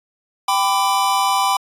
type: chord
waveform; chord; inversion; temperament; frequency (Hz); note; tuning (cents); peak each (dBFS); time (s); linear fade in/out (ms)
square; G major; none; equal with one note detuned; 784 / 1000.4 / 1174.7; G5 / B5 / D6; 0 / +22 / 0; -20 / -19 / -23; 0.48-1.57; 5
effects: resampled to 32000 Hz